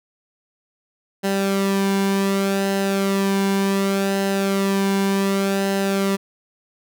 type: tone with flanger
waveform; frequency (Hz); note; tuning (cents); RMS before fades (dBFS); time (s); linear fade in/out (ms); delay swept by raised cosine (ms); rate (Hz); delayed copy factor
sawtooth; 196; G3; 0; -20; 1.23-6.17; 20; 0.86 to 1.58; 0.67; -0.55
effects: none